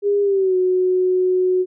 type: tone with pitch glide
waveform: sine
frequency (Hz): 405.9 to 367.9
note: G#4 to F#4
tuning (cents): -40 to -10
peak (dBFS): -14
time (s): 0.02-1.66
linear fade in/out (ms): 50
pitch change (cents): -170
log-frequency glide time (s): 0.22-0.56
effects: none